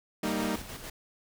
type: chord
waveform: sawtooth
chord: Eb major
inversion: first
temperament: equal with one note detuned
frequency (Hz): 196 / 231.2 / 311.1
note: G3 / Bb3 / Eb4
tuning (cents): 0 / -14 / 0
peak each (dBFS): -29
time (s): 0.23-0.56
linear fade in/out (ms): 5
type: noise with tremolo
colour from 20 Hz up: pink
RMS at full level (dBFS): -41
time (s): 0.25-0.9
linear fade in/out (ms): 5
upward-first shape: square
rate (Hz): 6.8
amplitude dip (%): 40
effects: none